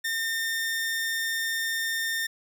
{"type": "tone", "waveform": "sawtooth", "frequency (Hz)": 1815, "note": "A#6", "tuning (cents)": -47, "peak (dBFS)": -23, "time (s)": [0.04, 2.27], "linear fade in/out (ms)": 10, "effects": []}